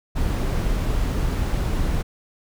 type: noise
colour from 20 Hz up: brown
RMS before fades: -22 dBFS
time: 0.15-2.03 s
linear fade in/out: 20 ms
effects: none